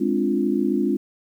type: chord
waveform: sine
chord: D half-diminished seventh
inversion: second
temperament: equal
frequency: 207.7 / 261.6 / 293.7 / 349.2 Hz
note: Ab3 / C4 / D4 / F4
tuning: 0 / 0 / 0 / 0 cents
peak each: -24 dBFS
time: 0-0.97 s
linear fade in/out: 10 ms
effects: 9-bit